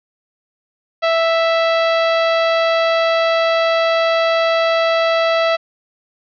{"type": "tone", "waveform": "sawtooth", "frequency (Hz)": 659.3, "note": "E5", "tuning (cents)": 0, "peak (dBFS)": -9, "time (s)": [1.02, 5.57], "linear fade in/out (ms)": 20, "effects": ["resampled to 11025 Hz", "8-bit"]}